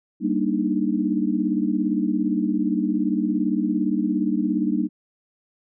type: chord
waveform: sine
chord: Eb major seventh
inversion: first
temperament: equal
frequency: 196 / 233.1 / 293.7 / 311.1 Hz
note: G3 / Bb3 / D4 / Eb4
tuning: 0 / 0 / 0 / 0 cents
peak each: -25 dBFS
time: 0.2-4.89 s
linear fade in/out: 50 ms
effects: none